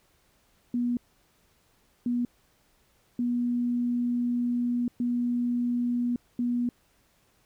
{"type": "tone bursts at uneven times", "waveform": "sine", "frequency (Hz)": 242.1, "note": "B3", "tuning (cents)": -34, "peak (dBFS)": -24, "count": 5, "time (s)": [[0.74, 0.97], [2.06, 2.25], [3.19, 4.88], [5, 6.16], [6.39, 6.69]], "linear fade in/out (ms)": 2, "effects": ["pink hiss -66 dBFS RMS until 7.45 s"]}